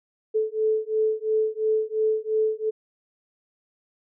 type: beating tone pair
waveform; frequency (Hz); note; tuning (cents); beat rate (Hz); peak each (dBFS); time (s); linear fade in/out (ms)
sine; 434.2 / 437.1; A4 / A4; -23 / -11; 2.9; -24; 0.34-2.71; 20
effects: none